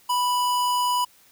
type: tone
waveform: square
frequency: 987 Hz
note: B5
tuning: 1 cent flat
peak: -21 dBFS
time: 0.09-1.05 s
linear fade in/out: 10 ms
effects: white hiss -56 dBFS RMS until 1.31 s